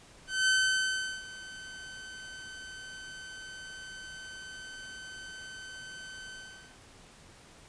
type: tone with ADSR envelope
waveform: sawtooth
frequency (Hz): 1531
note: G6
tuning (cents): -41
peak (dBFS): -19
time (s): 0.27-6.78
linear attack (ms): 210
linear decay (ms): 740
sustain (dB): -20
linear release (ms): 460
effects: pink hiss -55 dBFS RMS until 7.68 s + resampled to 22050 Hz